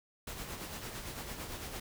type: noise with tremolo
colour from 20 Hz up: pink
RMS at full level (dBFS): -41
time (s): 0.27-1.8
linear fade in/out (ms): 5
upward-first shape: sine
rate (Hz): 8.9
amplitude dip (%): 45
effects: none